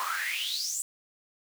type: noise with high-pass filter sweep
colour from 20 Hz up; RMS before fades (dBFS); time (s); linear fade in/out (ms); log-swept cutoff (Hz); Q
pink; -32; 0-0.82; 0; 1000 to 8200; 9.4
effects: none